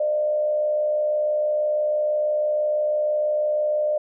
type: tone with frequency modulation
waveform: sine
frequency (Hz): 603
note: D5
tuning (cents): +46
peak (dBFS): -19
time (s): 0-3.98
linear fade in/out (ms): 5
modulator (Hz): 66.1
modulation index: 0.33
effects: none